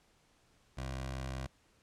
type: tone with notch filter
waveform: 15% pulse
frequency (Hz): 65.41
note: C2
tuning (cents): 0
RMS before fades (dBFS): -40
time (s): 0.77-1.47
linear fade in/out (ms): 10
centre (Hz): 230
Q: 1.5
effects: pink hiss -69 dBFS RMS until 1.82 s + low-pass 9000 Hz 12 dB/octave